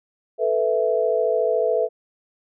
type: chord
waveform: sine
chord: A suspended second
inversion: none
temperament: equal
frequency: 440 / 493.9 / 659.3 Hz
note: A4 / B4 / E5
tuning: 0 / 0 / 0 cents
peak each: -22 dBFS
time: 0.38-1.89 s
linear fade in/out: 50 ms
effects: none